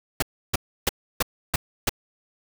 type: noise bursts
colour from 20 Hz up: pink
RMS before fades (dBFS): -21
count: 6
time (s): 0.2-1.894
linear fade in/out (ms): 5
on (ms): 24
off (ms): 310
effects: none